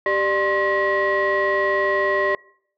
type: tone cluster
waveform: sine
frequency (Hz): 391.2 / 595 / 1060 / 1913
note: G4 / D5 / C6 / A#6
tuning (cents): -4 / +22 / +22 / +44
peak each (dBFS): -22 / -21 / -23 / -21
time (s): 0.06-2.35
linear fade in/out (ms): 2
effects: noise-tail reverb RT60 0.6 s tail -24 dB re dry + tanh soft clip ceiling -12 dBFS